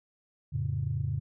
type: chord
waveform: sine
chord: F augmented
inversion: none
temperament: equal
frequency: 87.31 / 110 / 138.59 Hz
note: F2 / A2 / C#3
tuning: 0 / 0 / 0 cents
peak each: -34 / -32 / -31 dBFS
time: 0.52-1.2 s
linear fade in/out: 20 ms
effects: tanh soft clip ceiling -19 dBFS